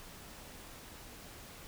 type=silence; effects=pink hiss -51 dBFS RMS until 1.67 s